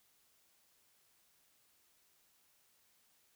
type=silence; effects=white hiss -72 dBFS RMS until 3.35 s